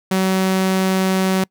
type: tone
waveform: sawtooth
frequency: 188.9 Hz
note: F#3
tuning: 36 cents sharp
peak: -11 dBFS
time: 0.11-1.44 s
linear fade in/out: 5 ms
effects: noise-tail reverb RT60 0.1 s tail -26 dB re dry